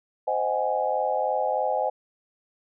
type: chord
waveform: sine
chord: Ab dominant seventh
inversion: first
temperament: just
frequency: 519.1 / 623 / 747.5 / 830.6 Hz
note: C5 / Eb5 / Gb5 / Ab5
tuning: -14 / +2 / +17 / 0 cents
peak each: -28 / -28 / -29 / -27 dBFS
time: 0.27-1.9 s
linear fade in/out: 10 ms
effects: none